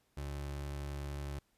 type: tone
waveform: 30% pulse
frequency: 71 Hz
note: C#2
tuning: 42 cents sharp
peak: -36 dBFS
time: 0.17-1.39 s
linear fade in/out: 5 ms
effects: pink hiss -75 dBFS RMS until 1.57 s + resampled to 32000 Hz